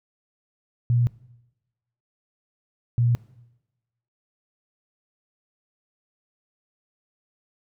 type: tone pair in turn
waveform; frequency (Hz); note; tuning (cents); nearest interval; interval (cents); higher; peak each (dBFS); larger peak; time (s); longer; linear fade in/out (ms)
sine; 120.2 / 119.37; B2 / A#2; -46 / +42; unison; 12; first; -17; neither; 0.9-1.07 / 2.98-3.15; neither; 0
effects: noise-tail reverb RT60 1.0 s tail -20 dB re dry